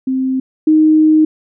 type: tone pair in turn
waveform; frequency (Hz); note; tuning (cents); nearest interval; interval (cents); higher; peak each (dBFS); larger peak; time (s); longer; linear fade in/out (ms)
sine; 261.6 / 311.1; C4 / D#4; 0 / 0; minor third; 300; second; -13 / -6; second; 0.07-0.4 / 0.67-1.25; second; 5
effects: none